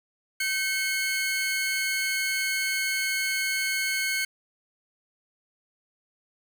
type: tone pair together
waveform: sawtooth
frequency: 1539.9 / 2183 Hz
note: G6 / C#7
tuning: -31 / -27 cents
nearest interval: tritone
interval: 604 cents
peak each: -27 / -23 dBFS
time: 0.4-4.25 s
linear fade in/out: 5 ms
effects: none